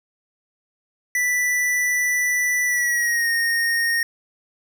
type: tone with pitch glide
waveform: square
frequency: 1975.5 to 1853.9 Hz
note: B6 to A#6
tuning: 0 to -10 cents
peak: -19 dBFS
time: 1.15-4.03 s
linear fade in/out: 2 ms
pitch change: -110 cents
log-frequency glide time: 2.65-3.29 s
effects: none